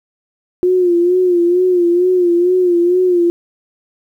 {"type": "tone with vibrato", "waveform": "sine", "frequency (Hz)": 355.8, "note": "F4", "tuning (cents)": 32, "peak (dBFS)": -9, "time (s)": [0.63, 3.3], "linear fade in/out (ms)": 0, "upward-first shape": "sine", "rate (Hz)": 2.2, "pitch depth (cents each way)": 62, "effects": ["8-bit"]}